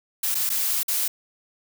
blue noise with dropouts, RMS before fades -24 dBFS, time 0.23-1.08 s, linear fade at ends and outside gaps 5 ms, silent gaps 0.346-0.351 / 0.493-0.5 / 0.832-0.881 s, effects none

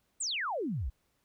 sine exponential sweep, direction down, 8680 to 50.9 Hz, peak -31 dBFS, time 0.2-0.9 s, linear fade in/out 10 ms, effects pink hiss -75 dBFS RMS until 1.24 s

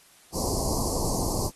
pink band-stop noise, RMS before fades -28 dBFS, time 0.32-1.51 s, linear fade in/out 50 ms, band 1100 to 4400 Hz, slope 96 dB/octave, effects white hiss -56 dBFS RMS until 1.55 s + AAC 32 kbps

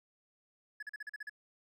triangle tone bursts, 1700 Hz, G#6, 40 cents sharp, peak -38 dBFS, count 8, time 0.8-1.296 s, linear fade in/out 5 ms, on 27 ms, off 40 ms, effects none

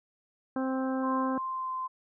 harmonic tone, 262.3 Hz, C4, 4 cents sharp, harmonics 1 / 2 / 3 / 4 / 5 / 6, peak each -29 / -35 / -39 / -41 / -43 / -45 dBFS, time 0.56-1.38 s, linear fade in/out 2 ms
sine tone with pitch glide, 1046.5 to 1035.7 Hz, C6 to C6, 0 to -18 cents, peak -31 dBFS, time 1.02-1.88 s, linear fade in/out 20 ms, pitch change -18 cents, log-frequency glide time 1.46-1.72 s
effects none

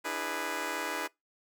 10% pulse chord, E dominant seventh, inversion third, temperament just, 296.7 / 329.6 / 412 / 494.4 Hz, D4 / E4 / G#4 / B4, +18 / 0 / -14 / +2 cents, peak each -31 dBFS, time 0.04-1.08 s, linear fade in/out 20 ms, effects noise-tail reverb RT60 0.2 s tail -25 dB re dry

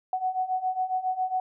sine beating tone pair, 740 / 747.3 Hz, F#5 / F#5, 0 / +17 cents, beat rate 7.3 Hz, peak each -30 / -27 dBFS, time 0.13-1.4 s, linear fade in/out 2 ms, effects none

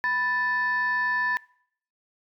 sine tone pair together, 987.8 / 1760 Hz, B5 / A6, 0 / 0 cents, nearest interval minor seventh, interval 1000 cents, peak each -27 / -22 dBFS, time 0.04-1.37 s, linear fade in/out 0 ms, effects noise-tail reverb RT60 0.6 s tail -23 dB re dry + tanh soft clip ceiling -18 dBFS

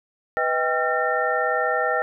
sine tone cluster, 495.6 / 633 / 790 / 1365 / 1818 Hz, B4 / D#5 / G5 / F6 / A#6, +6 / +30 / +13 / -40 / -44 cents, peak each -26 dBFS, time 0.37-2.02 s, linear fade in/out 0 ms, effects none

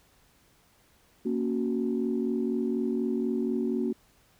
sine chord, F# major, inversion first, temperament equal, 233.1 / 277.2 / 370 Hz, A#3 / C#4 / F#4, 0 / 0 / 0 cents, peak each -28 / -31 / -30 dBFS, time 1.25-3.93 s, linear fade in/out 10 ms, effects tanh soft clip ceiling -17 dBFS + pink hiss -63 dBFS RMS until 4.39 s

